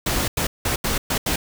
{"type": "noise bursts at uneven times", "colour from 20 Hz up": "pink", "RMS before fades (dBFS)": -22, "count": 6, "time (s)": [[0.06, 0.28], [0.37, 0.47], [0.65, 0.76], [0.84, 0.98], [1.1, 1.18], [1.26, 1.36]], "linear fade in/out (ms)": 5, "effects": []}